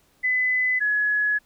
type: tone pair in turn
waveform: sine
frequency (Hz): 2010 / 1690.2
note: B6 / G#6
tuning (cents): +30 / +30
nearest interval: minor third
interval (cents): 300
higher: first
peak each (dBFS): -19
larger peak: neither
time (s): 0.23-0.8 / 0.8-1.39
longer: second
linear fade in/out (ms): 20
effects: pink hiss -62 dBFS RMS until 1.45 s